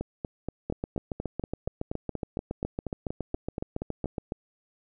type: two click trains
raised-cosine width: 2 ms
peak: -17 / -18 dBFS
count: 27 / 18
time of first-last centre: 0.7-4.321 / 0.01-4.058 s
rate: 7.18 / 4.2 Hz
effects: none